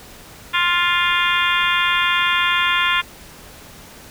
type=harmonic tone with a mistuned harmonic; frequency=350 Hz; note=F4; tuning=4 cents sharp; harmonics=3 / 4 / 5 / 6 / 7 / 8 / 9 / 10; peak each=-21 / -22 / -23 / -24 / -24 / -25 / -26 / -26 dBFS; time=0.53-3.02 s; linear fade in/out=20 ms; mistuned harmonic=9; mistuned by=+47 cents; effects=pink hiss -41 dBFS RMS until 4.1 s